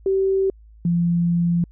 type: tone pair in turn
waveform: sine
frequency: 385.5 / 171.72 Hz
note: G4 / F3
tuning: -29 / -29 cents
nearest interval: octave + major second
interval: 1400 cents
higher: first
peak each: -16 dBFS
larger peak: neither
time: 0.06-0.5 / 0.85-1.64 s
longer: second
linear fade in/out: 2 ms
effects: added 54 Hz sine -44 dBFS peak until 1.71 s